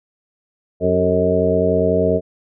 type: harmonic tone with a mistuned harmonic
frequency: 90.3 Hz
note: F#2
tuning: 42 cents flat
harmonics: 1 / 2 / 3 / 4 / 5 / 6 / 7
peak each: -24 / -22 / -24 / -23 / -18 / -24 / -19 dBFS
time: 0.8-2.21 s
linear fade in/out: 50 ms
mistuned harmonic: 4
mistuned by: +75 cents
effects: none